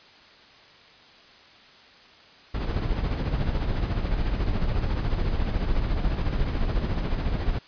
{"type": "noise with tremolo", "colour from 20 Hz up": "brown", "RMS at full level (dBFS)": -23, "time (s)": [2.54, 7.59], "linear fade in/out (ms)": 5, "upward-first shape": "sine", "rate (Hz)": 14, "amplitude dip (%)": 50, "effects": ["white hiss -51 dBFS RMS until 7.67 s", "resampled to 11025 Hz"]}